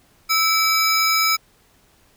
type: tone cluster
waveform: square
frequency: 1306 / 2297 / 5060 Hz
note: E6 / D7 / D#8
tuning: -17 / -39 / +28 cents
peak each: -21 dBFS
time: 0.29-1.37 s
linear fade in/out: 20 ms
effects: pink hiss -57 dBFS RMS until 2.16 s